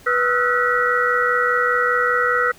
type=tone cluster; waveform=sine; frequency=490.9 / 1281 / 1366 / 1486 / 1933 Hz; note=B4 / E6 / F6 / F#6 / B6; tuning=-10 / -50 / -39 / +7 / -38 cents; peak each=-22 dBFS; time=0.06-2.52 s; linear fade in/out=10 ms; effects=pink hiss -47 dBFS RMS until 2.58 s